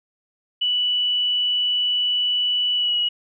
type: tone with pitch glide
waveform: sine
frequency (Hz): 2960 to 2913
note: F#7 to F#7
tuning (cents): 0 to -28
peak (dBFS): -18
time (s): 0.61-3.09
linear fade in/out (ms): 10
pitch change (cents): -28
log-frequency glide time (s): 2.75-2.97
effects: none